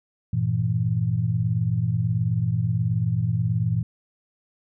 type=chord; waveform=sine; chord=E diminished; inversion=first; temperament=equal; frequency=98 / 116.54 / 164.81 Hz; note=G2 / Bb2 / E3; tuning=0 / 0 / 0 cents; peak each=-28 / -22 / -26 dBFS; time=0.33-3.83 s; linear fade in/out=5 ms; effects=none